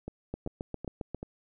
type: two click trains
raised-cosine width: 2 ms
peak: -21 / -24 dBFS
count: 7 / 4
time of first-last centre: 0.34-1.146 / 0.08-1.229 s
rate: 7.44 / 2.61 Hz
effects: none